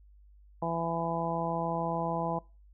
harmonic tone, 166.9 Hz, E3, 22 cents sharp, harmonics 1 / 2 / 3 / 4 / 5 / 6, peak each -35 / -39 / -37 / -35 / -35 / -37 dBFS, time 0.62-2.39 s, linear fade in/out 5 ms, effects noise-tail reverb RT60 0.3 s tail -23 dB re dry + added 50 Hz sine -54 dBFS peak until 2.73 s

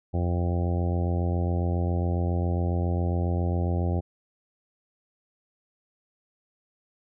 harmonic tone, 87.31 Hz, F2, in tune, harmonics 1 / 2 / 3 / 4 / 5 / 6 / 7 / 8 / 9, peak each -24 / -31 / -36 / -35 / -40 / -39 / -40 / -41 / -40 dBFS, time 0.13-4.01 s, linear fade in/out 20 ms, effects none

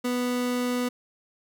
30% pulse tone, 246.9 Hz, B3, in tune, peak -22 dBFS, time 0.04-0.89 s, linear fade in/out 10 ms, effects none

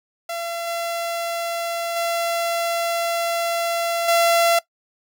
sawtooth tone with level steps, 679 Hz, F5, 49 cents flat, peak -22 / -20 / -17 / -11 dBFS, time 0.29-4.59 s, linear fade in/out 5 ms, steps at 0.67 / 1.96 / 4.08 s, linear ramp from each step 5 ms, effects noise-tail reverb RT60 0.1 s tail -19 dB re dry

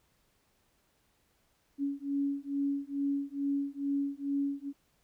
sine beating tone pair, 279.4 / 281.7 Hz, C#4 / C#4, +14 / +28 cents, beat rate 2.3 Hz, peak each -33 / -33 dBFS, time 1.78-4.73 s, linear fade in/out 50 ms, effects pink hiss -72 dBFS RMS until 5.03 s

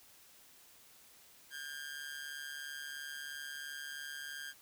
sawtooth tone with amplitude modulation, 1605 Hz, G6, 40 cents sharp, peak -36 dBFS, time 1.5-4.54 s, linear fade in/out 50 ms, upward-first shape sine, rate 143 Hz, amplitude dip 70%, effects white hiss -61 dBFS RMS until 4.61 s

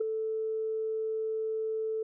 sine tone with ADSR envelope, 440 Hz, A4, in tune, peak -22 dBFS, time 0-2.03 s, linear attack 11 ms, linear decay 7 ms, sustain -7 dB, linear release 5 ms, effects tanh soft clip ceiling -21 dBFS

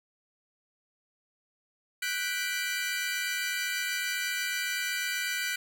sawtooth chord, G major seventh, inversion third, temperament equal, 1480 / 1568 / 1975.5 / 2349 Hz, F#6 / G6 / B6 / D7, 0 / 0 / 0 / 0 cents, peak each -30 / -35 / -32 / -32 dBFS, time 2.02-5.56 s, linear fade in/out 5 ms, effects none

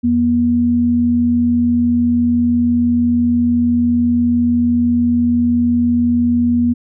sine tone pair together, 86.3 / 240.3 Hz, F2 / B3, -20 / -47 cents, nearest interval octave + tritone, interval 1773 cents, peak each -23 / -11 dBFS, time 0.03-6.74 s, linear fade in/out 20 ms, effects none

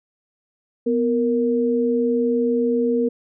sine tone pair together, 246.9 / 466.1 Hz, B3 / A#4, 0 / 0 cents, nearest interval major seventh, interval 1100 cents, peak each -20 / -19 dBFS, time 0.86-3.09 s, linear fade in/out 10 ms, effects none

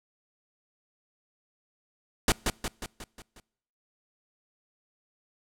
pink noise with echo, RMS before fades -21 dBFS, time 2.28-2.32 s, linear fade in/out 2 ms, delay 180 ms, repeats 6, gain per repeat -5 dB, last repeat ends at 3.4 s, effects noise-tail reverb RT60 0.8 s tail -26 dB re dry + low-pass 12000 Hz 12 dB/octave

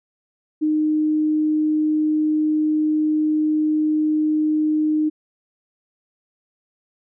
sine tone, 307.3 Hz, D#4, 21 cents flat, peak -16 dBFS, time 0.61-5.1 s, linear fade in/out 20 ms, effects none

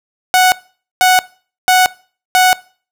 sawtooth tone bursts, 739 Hz, F#5, 2 cents flat, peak -3 dBFS, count 4, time 0.34-2.53 s, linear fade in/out 0 ms, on 180 ms, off 490 ms, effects noise-tail reverb RT60 0.4 s tail -21 dB re dry

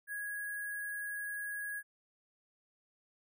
sine tone with sample-and-hold, 1661.2 Hz, G#6, in tune, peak -37 dBFS, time 0.07-1.83 s, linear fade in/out 50 ms, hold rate 11025 Hz, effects none

